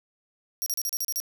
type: tone bursts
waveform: 20% pulse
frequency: 5650 Hz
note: F8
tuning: 19 cents sharp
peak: -21 dBFS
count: 8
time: 0.62-1.201 s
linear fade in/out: 0 ms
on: 42 ms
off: 35 ms
effects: none